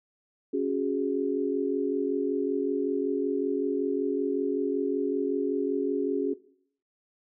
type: chord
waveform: sine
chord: C# suspended fourth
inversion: none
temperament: equal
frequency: 277.2 / 370 / 415.3 Hz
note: C#4 / F#4 / G#4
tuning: 0 / 0 / 0 cents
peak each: -29 dBFS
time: 0.53-6.34 s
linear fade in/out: 10 ms
effects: noise-tail reverb RT60 0.6 s tail -18 dB re dry